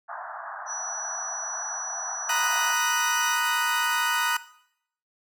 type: band-pass noise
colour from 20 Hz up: pink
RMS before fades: -37 dBFS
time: 0.08-2.75 s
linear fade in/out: 20 ms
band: 650 to 1700 Hz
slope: 96 dB/octave
type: tone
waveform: sine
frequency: 5890 Hz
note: F#8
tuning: 9 cents flat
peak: -31 dBFS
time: 0.66-3.38 s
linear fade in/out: 50 ms
type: chord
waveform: 30% pulse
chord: B major seventh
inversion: third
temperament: equal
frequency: 932.3 / 987.8 / 1244.5 / 1480 Hz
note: A#5 / B5 / D#6 / F#6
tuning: 0 / 0 / 0 / 0 cents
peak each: -26 / -30 / -26 / -24 dBFS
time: 2.29-4.37 s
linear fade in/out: 5 ms
effects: noise-tail reverb RT60 0.7 s tail -17 dB re dry